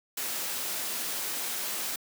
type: noise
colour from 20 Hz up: white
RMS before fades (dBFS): -33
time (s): 0.17-1.96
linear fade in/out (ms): 5
effects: high-pass 200 Hz 12 dB/octave